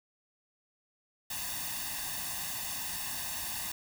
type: noise with comb filter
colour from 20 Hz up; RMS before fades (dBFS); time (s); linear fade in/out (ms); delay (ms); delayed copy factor
white; -37; 1.3-3.72; 5; 1.1; +0.9
effects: none